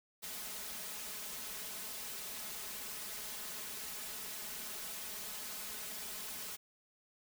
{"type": "noise with comb filter", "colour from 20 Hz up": "white", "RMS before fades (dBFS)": -44, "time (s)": [0.22, 6.57], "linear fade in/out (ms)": 20, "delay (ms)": 4.7, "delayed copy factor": 0.85, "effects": []}